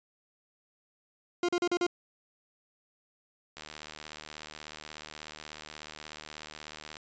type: tone bursts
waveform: 40% pulse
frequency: 351.3 Hz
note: F4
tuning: 10 cents sharp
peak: -25 dBFS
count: 5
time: 1.43-1.866 s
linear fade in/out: 2 ms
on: 56 ms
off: 39 ms
type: click train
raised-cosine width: 0.2 ms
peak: -25 dBFS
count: 261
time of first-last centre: 3.57-6.969 s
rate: 76.5 Hz
effects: resampled to 16000 Hz